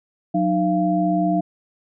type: tone cluster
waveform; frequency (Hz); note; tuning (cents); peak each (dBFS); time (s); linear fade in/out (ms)
sine; 181.5 / 306.5 / 687; F#3 / D#4 / F5; -33 / -26 / -29; -21; 0.34-1.41; 10
effects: none